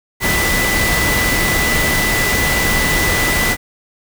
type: tone in noise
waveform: sine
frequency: 1988 Hz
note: B6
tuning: 11 cents sharp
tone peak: -17 dBFS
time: 0.2-3.57 s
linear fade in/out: 50 ms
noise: pink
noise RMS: -17 dBFS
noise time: 0.2-3.57 s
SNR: -3 dB
effects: none